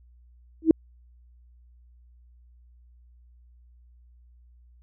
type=tone with exponential growth; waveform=sine; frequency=321.1 Hz; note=E4; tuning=45 cents flat; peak=-7 dBFS; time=0.62-0.71 s; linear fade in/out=2 ms; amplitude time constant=18 ms; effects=added 60 Hz sine -52 dBFS peak until 4.82 s